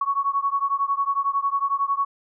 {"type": "beating tone pair", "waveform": "sine", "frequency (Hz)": [1108.7, 1119.7], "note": ["C#6", "C#6"], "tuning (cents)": [0, 17], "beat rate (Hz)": 11, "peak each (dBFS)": [-23, -24], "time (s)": [0.01, 2.05], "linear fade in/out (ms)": 5, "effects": []}